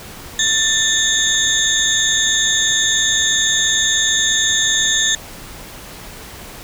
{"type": "tone cluster", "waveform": "sine", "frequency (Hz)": [1776, 3481, 3707, 6450, 7190], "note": ["A6", "A7", "A#7", "G8", "A8"], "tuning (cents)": [16, -19, -10, 48, 36], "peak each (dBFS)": -20, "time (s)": [0.39, 5.15], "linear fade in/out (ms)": 2, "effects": ["pink hiss -35 dBFS RMS until 6.63 s"]}